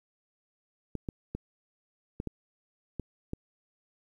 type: clicks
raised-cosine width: 3 ms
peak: -21 dBFS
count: 7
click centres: 0.953 / 1.088 / 1.35 / 2.201 / 2.273 / 2.997 / 3.334 s
effects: 10-bit